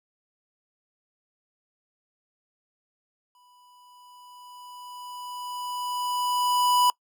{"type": "tone with exponential growth", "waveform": "square", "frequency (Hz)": 987.8, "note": "B5", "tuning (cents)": 0, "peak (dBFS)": -18, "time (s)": [3.35, 6.9], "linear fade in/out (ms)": 1, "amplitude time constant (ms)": 770, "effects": ["noise-tail reverb RT60 0.1 s tail -24 dB re dry"]}